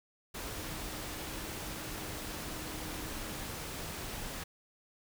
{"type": "tone in noise", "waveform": "sine", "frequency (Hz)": 311.1, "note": "D#4", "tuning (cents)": 0, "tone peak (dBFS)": -50, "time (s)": [0.55, 3.4], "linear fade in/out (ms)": 10, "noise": "pink", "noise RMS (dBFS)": -41, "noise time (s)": [0.34, 4.44], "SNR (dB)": -12, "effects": []}